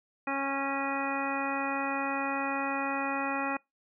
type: harmonic tone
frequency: 274.9 Hz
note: C#4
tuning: 14 cents flat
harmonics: 1 / 2 / 3 / 4 / 5 / 6 / 7 / 9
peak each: -35 / -38 / -35 / -38 / -37 / -44 / -39 / -37 dBFS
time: 0.27-3.57 s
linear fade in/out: 5 ms
effects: noise-tail reverb RT60 0.2 s tail -26 dB re dry